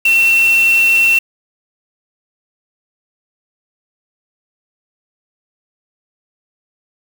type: tone in noise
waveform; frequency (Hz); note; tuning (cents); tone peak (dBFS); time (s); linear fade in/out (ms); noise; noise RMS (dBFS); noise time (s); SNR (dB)
sine; 2706; E7; +45; -8; 0.05-1.19; 5; white; -26; 0.05-1.19; +15
effects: none